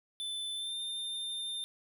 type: tone with pitch glide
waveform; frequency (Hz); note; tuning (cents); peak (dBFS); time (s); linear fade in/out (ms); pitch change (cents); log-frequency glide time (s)
square; 3520 to 3606; A7 to A7; 0 to +42; -36; 0.2-1.64; 0; +42; 0.55-0.76
effects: none